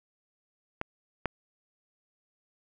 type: clicks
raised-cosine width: 0.5 ms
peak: -16 / -13 dBFS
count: 2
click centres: 0.814 / 1.257 s
effects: none